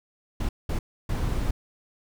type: noise bursts at uneven times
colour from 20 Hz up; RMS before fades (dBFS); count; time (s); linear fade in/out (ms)
brown; -26; 3; 0.4-0.49 / 0.69-0.79 / 1.09-1.51; 5
effects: none